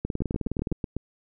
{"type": "two click trains", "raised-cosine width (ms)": 3, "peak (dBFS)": [-15, -15], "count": [7, 14], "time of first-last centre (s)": [[0.22, 0.966], [0.05, 0.724]], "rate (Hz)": [8.04, 19.3], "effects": []}